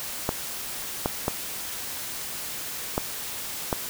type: clicks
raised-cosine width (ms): 1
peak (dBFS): -9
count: 5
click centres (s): 0.291 / 1.059 / 1.281 / 2.979 / 3.728
effects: white hiss -34 dBFS RMS until 3.89 s